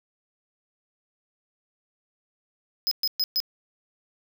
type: tone bursts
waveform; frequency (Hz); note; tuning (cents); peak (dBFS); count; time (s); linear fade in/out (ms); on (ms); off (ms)
square; 5060; D#8; +28; -22; 4; 2.87-3.402; 0; 43; 120
effects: none